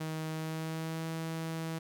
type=tone with pitch glide; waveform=sawtooth; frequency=158.1 to 162.36 Hz; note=D#3 to E3; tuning=+28 to -26 cents; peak=-31 dBFS; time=0-1.79 s; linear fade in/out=10 ms; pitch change=+46 cents; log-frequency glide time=0.3-1.07 s; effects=none